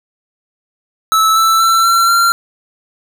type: tone with pitch steps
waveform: square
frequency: 1307 / 1323.7 / 1340.6 / 1357.8 / 1375.2 Hz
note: E6 / E6 / E6 / F6 / F6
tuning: -15 / +7 / +29 / -49 / -27 cents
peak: -9 dBFS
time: 1.12-2.32 s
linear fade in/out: 0 ms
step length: 240 ms
effects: none